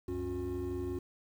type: tone cluster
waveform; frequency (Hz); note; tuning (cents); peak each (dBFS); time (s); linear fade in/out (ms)
triangle; 70.2 / 95.3 / 274.3 / 359.9; C#2 / G2 / C#4 / F#4; +22 / -48 / -18 / -48; -40 / -39 / -38 / -34; 0.08-0.99; 5
effects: tanh soft clip ceiling -26 dBFS + 10-bit